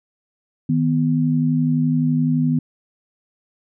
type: tone pair together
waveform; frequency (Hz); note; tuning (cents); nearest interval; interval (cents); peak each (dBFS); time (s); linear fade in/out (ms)
sine; 156.84 / 248.6; D#3 / B3; +14 / +12; minor sixth; 798; -18; 0.69-2.59; 5
effects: none